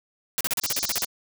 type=noise bursts; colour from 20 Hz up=white; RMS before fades=-25 dBFS; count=11; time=0.38-1.047 s; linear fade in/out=0 ms; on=27 ms; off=37 ms
type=band-pass noise; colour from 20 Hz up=pink; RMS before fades=-33 dBFS; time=0.61-1.06 s; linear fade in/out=50 ms; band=4400 to 6600 Hz; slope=48 dB/octave
effects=none